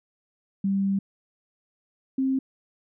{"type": "tone pair in turn", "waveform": "sine", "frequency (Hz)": [196, 265.4], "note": ["G3", "C4"], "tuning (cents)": [0, 25], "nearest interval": "perfect fourth", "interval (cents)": 525, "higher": "second", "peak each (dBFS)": -21, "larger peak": "neither", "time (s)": [[0.64, 0.99], [2.18, 2.39]], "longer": "first", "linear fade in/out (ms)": 5, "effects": []}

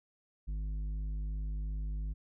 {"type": "tone with tanh clipping", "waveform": "sine", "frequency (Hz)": 51.4, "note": "G#1", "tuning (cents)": -17, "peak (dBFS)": -35, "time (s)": [0.47, 2.14], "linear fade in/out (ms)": 20, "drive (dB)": 8, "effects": []}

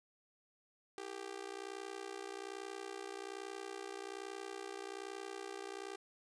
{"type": "tone with amplitude modulation", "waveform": "sawtooth", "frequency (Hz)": 394.1, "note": "G4", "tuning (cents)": 9, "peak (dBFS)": -36, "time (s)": [0.98, 5.96], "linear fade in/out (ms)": 0, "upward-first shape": "sine", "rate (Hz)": 61.2, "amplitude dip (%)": 95, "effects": ["resampled to 22050 Hz", "11-bit"]}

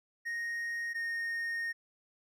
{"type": "tone pair in turn", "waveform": "triangle", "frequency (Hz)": [1864.7, 1848.6], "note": ["A#6", "A#6"], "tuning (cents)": [0, -15], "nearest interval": "unison", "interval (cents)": 15, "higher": "first", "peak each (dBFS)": [-32, -31], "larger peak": "second", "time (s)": [[0.25, 0.94], [0.94, 1.73]], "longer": "second", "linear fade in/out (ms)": 20, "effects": []}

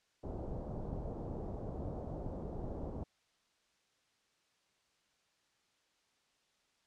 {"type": "low-pass noise", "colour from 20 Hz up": "pink", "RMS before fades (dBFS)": -42, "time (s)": [0.23, 3.04], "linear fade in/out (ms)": 10, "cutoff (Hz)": 730, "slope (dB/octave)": 24}
{"type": "click train", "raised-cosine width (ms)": 5, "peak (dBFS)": -32, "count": 13, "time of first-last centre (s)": [0.74, 3.026], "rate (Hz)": 5.25}
{"effects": ["white hiss -75 dBFS RMS until 6.86 s", "low-pass 6000 Hz 12 dB/octave"]}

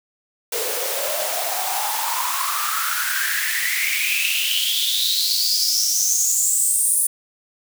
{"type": "noise with high-pass filter sweep", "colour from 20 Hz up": "white", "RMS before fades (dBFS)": -21, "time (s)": [0.52, 7.07], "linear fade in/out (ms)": 5, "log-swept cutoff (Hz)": [440, 9900], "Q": 8.5, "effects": []}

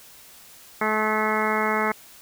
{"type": "harmonic tone with a mistuned harmonic", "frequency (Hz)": 215.6, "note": "A3", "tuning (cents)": -35, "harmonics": [1, 2, 3, 4, 5, 6, 7, 8, 9, 10], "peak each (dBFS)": [-29, -28, -31, -28, -30, -28, -33, -32, -32, -30], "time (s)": [0.81, 1.92], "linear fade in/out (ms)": 5, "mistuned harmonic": 9, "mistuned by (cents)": 26, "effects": ["white hiss -48 dBFS RMS until 2.21 s"]}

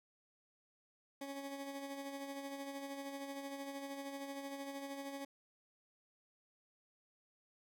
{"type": "tone with tremolo", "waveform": "20% pulse", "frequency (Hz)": 277.2, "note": "C#4", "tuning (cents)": 0, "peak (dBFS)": -37, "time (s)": [1.21, 5.25], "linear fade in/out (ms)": 5, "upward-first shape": "sine", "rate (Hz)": 13, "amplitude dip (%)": 45, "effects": []}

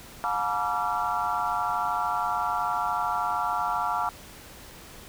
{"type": "tone cluster", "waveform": "sine", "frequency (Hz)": [716, 866, 959, 1163, 1367], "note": ["F5", "A5", "A#5", "D6", "F6"], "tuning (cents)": [43, -28, 49, -17, -37], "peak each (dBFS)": -31, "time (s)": [0.24, 4.09], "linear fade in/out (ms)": 0, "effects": ["pink hiss -46 dBFS RMS until 5.08 s"]}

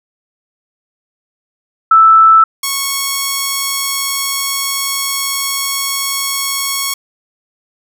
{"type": "tone pair in turn", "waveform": ["sine", "5% pulse"], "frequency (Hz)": [1318.5, 1103.2], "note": ["E6", "C#6"], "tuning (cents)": [0, -9], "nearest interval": "minor third", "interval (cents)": 309, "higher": "first", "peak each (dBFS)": -3, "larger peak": "neither", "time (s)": [[1.91, 2.44], [2.63, 6.94]], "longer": "second", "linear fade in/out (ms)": 5, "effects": []}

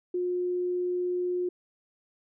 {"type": "tone", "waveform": "sine", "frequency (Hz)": 358.4, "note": "F4", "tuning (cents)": 45, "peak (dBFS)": -26, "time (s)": [0.14, 1.49], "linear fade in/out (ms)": 5, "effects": []}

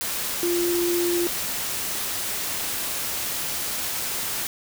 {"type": "tone in noise", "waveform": "sine", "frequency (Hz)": 347.3, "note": "F4", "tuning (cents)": -10, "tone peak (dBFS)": -21, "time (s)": [0.43, 1.27], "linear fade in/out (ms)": 0, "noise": "white", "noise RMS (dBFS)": -28, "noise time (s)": [0.01, 4.47], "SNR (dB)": 4, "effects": []}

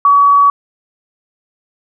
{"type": "tone", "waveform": "sine", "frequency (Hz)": 1134, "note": "C#6", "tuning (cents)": 39, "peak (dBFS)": -5, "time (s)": [0.05, 0.5], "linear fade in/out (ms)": 2, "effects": []}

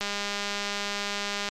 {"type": "click train", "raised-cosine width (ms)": 0.2, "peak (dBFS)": -13, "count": 301, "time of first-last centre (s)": [0.01, 1.488], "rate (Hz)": 203, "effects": ["MP3 96 kbps"]}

